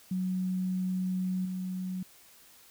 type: tone with level steps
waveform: sine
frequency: 185 Hz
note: F#3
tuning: in tune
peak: -28 / -32 dBFS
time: 0.11-2.03 s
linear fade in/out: 5 ms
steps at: 1.45 s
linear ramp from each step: 5 ms
effects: white hiss -57 dBFS RMS until 2.7 s

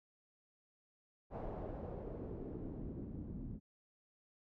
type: noise with low-pass filter sweep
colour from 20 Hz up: pink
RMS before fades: -45 dBFS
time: 1.3-3.6 s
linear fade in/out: 50 ms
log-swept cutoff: 750 to 210 Hz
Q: 1.7
effects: none

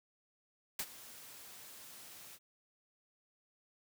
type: noise with ADSR envelope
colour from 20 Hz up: white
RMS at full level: -36 dBFS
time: 0.79-2.39 s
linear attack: 4 ms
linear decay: 56 ms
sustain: -17 dB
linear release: 49 ms
effects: high-pass 80 Hz 12 dB/octave

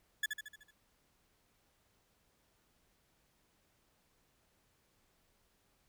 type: tone with echo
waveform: 35% pulse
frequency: 1712 Hz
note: A6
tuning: 48 cents flat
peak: -29 dBFS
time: 0.23-0.26 s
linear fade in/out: 5 ms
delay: 75 ms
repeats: 6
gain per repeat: -5 dB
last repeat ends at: 0.71 s
effects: pink hiss -74 dBFS RMS until 5.88 s

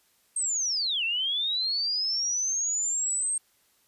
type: linear two-way sweep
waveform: sine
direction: down then up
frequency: 8480 to 2637 to 8480 Hz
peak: -25 dBFS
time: 0.36-3.38 s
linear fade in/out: 5 ms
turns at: 1.04 s
effects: white hiss -66 dBFS RMS until 3.87 s + resampled to 32000 Hz

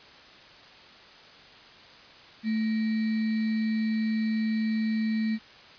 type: tone with sample-and-hold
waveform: sine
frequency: 220 Hz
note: A3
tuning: in tune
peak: -24 dBFS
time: 2.43-5.39 s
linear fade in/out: 50 ms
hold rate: 2100 Hz
effects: white hiss -50 dBFS RMS until 5.78 s + resampled to 11025 Hz

